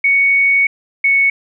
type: tone pair in turn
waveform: sine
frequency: 2227 / 2215 Hz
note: C#7 / C#7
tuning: +7 / -2 cents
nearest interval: unison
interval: 9 cents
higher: first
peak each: -9 dBFS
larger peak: neither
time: 0.04-0.67 / 1.04-1.3 s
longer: first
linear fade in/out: 5 ms
effects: none